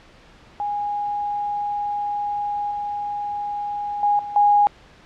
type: tone with level steps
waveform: sine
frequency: 823 Hz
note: G#5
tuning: 16 cents flat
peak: -22 / -24 / -15 / -28 / -12 dBFS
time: 0.6-4.67 s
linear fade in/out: 0 ms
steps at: 2.71 / 4.03 / 4.19 / 4.36 s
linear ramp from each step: 2 ms
effects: pink hiss -49 dBFS RMS until 5.05 s + low-pass 4000 Hz 12 dB/octave